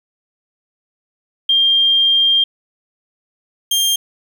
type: tone pair in turn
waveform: sine / sawtooth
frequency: 3197 / 3197 Hz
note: G7 / G7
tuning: +33 / +33 cents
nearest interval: unison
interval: 0 cents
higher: neither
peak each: -10 dBFS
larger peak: neither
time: 1.49-2.44 / 3.71-3.96 s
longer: first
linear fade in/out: 5 ms
effects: 8-bit